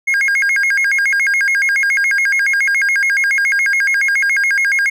triangle tone with vibrato, 1864.7 Hz, A#6, in tune, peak -10 dBFS, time 0.07-4.9 s, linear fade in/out 10 ms, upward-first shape square, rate 7.1 Hz, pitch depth 250 cents each way, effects none

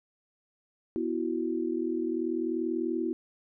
sine chord, B suspended fourth, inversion none, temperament equal, 246.9 / 329.6 / 370 Hz, B3 / E4 / F#4, 0 / 0 / 0 cents, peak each -34 / -30 / -33 dBFS, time 0.96-3.13 s, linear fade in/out 0 ms, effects none

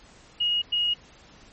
sine tone bursts at uneven times, 2879 Hz, F#7, 48 cents flat, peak -21 dBFS, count 2, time 0.4-0.62 / 0.72-0.94 s, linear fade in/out 10 ms, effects pink hiss -52 dBFS RMS until 1.52 s + MP3 32 kbps

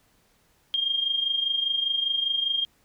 sine tone with amplitude modulation, 3215 Hz, G7, 43 cents sharp, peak -20 dBFS, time 0.74-2.65 s, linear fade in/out 0 ms, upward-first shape sine, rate 25 Hz, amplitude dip 65%, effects pink hiss -64 dBFS RMS until 2.84 s

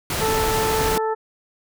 pink noise, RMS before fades -24 dBFS, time 0.1-0.98 s, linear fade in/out 2 ms
harmonic tone, 440 Hz, A4, in tune, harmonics 1 / 2 / 3 / 4, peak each -22 / -24 / -31 / -37 dBFS, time 0.2-1.15 s, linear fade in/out 20 ms
effects none

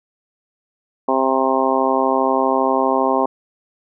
harmonic tone, 132.5 Hz, C3, 22 cents sharp, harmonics 2 / 3 / 4 / 5 / 6 / 7 / 8, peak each -22 / -22 / -22 / -22 / -22 / -22 / -22 dBFS, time 1.08-3.26 s, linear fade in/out 5 ms, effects none

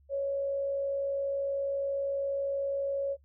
sine tone with frequency modulation, 554.4 Hz, C#5, in tune, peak -28 dBFS, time 0.09-3.17 s, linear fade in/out 50 ms, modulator 57.1 Hz, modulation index 0.21, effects noise-tail reverb RT60 0.1 s tail -22 dB re dry + added 70 Hz sine -59 dBFS peak until 3.24 s

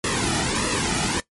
pink noise with flanger, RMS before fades -23 dBFS, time 0.04-1.2 s, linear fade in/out 2 ms, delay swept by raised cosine 1.3 to 1.89 ms, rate 1.6 Hz, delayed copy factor -0.8, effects noise-tail reverb RT60 0.1 s tail -17 dB re dry + MP3 48 kbps

